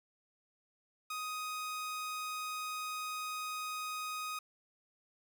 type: tone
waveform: sawtooth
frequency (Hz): 1250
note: D#6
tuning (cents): +8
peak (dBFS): -34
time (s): 1.1-4.39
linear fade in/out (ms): 5
effects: 11-bit